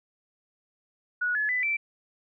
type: tone with pitch steps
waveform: sine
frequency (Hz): 1462 / 1708.8 / 1997.2 / 2334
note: F#6 / G#6 / B6 / D7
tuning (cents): -21 / +49 / +19 / -11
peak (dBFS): -24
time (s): 1.21-1.77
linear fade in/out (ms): 10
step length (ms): 140
effects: none